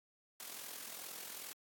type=noise with amplitude modulation; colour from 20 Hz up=white; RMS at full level=-45 dBFS; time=0.4-1.53 s; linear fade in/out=0 ms; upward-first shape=sine; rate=42.4 Hz; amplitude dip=55%; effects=high-pass 200 Hz 12 dB/octave + AAC 64 kbps